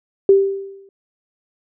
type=tone with exponential decay; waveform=sine; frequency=392 Hz; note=G4; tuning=in tune; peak=-5 dBFS; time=0.29-0.89 s; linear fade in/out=2 ms; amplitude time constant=130 ms; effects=none